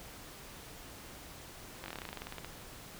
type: slowing click train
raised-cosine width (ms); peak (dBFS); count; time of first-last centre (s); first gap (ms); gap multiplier
0.3; -25; 17; 1.84-2.446; 20; 1.08
effects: pink hiss -50 dBFS RMS until 2.99 s